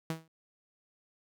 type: tone with exponential decay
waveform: sawtooth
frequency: 161.6 Hz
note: E3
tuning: 34 cents flat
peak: -26 dBFS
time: 0.1-0.28 s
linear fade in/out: 2 ms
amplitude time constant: 38 ms
effects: none